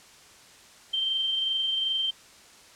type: tone with amplitude modulation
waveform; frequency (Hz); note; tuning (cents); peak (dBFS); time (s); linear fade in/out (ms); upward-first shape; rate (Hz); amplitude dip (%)
sine; 3136; G7; 0; -23; 0.93-2.11; 10; sine; 22.6; 30
effects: white hiss -52 dBFS RMS until 2.75 s + low-pass 8000 Hz 12 dB/octave